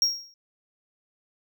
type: tone with exponential decay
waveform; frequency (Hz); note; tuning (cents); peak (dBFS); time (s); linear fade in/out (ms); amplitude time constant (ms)
triangle; 5588; F8; 0; -15; 0.02-0.34; 1; 69
effects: none